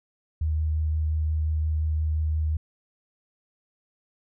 sine tone with vibrato, 77.78 Hz, D#2, in tune, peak -22 dBFS, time 0.41-2.57 s, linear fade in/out 5 ms, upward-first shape triangle, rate 5.7 Hz, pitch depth 13 cents each way, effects none

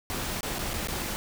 pink noise with dropouts, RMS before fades -32 dBFS, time 0.1-1.16 s, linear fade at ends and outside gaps 0 ms, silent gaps 0.408-0.431 / 0.585-0.591 / 0.734-0.739 / 0.873-0.884 s, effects none

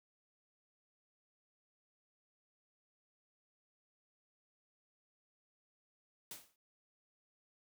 white noise with exponential decay, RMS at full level -44 dBFS, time 6.31-6.56 s, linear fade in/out 2 ms, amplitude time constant 53 ms, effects none

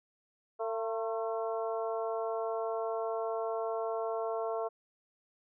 harmonic tone with a mistuned harmonic, 225 Hz, A3, 39 cents sharp, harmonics 2 / 3 / 4 / 5 / 6, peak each -35 / -35 / -43 / -42 / -47 dBFS, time 0.59-4.69 s, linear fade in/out 20 ms, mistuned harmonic 5, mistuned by -56 cents, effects none

